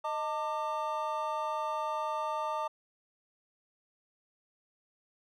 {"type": "tone cluster", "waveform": "triangle", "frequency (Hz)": [621, 899, 1189], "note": ["D#5", "A5", "D6"], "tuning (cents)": [-3, 37, 21], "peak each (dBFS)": [-35, -33, -34], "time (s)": [0.04, 2.68], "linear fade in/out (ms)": 10, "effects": []}